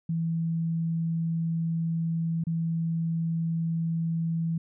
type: tone with dropouts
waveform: sine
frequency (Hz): 164.81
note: E3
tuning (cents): 0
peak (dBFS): -25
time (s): 0.09-4.58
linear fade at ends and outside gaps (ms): 5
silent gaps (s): 2.439-2.468
effects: none